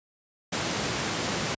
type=high-pass noise; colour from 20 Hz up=pink; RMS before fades=-29 dBFS; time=0.52-1.55 s; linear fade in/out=10 ms; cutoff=110 Hz; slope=12 dB/octave; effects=high-pass 60 Hz 12 dB/octave + resampled to 16000 Hz